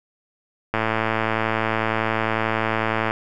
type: click train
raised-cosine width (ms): 0.5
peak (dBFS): -6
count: 264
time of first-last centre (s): 0.74-3.109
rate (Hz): 111
effects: none